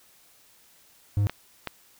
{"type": "tone", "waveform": "triangle", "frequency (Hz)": 102.1, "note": "G#2", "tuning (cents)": -29, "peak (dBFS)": -18, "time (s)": [1.17, 1.27], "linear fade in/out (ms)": 0}
{"type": "clicks", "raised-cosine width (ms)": 0.3, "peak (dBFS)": -14, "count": 2, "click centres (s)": [1.296, 1.673]}
{"effects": ["white hiss -58 dBFS RMS until 1.99 s"]}